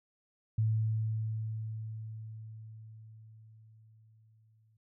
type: tone with exponential decay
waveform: sine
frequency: 110 Hz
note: A2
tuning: in tune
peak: -25 dBFS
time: 0.58-4.77 s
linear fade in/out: 5 ms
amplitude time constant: 910 ms
effects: none